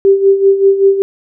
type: tone with tremolo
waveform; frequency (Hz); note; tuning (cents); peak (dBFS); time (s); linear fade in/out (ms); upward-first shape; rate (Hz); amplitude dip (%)
sine; 392; G4; 0; -3; 0.05-1.02; 0; sine; 5.2; 70
effects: none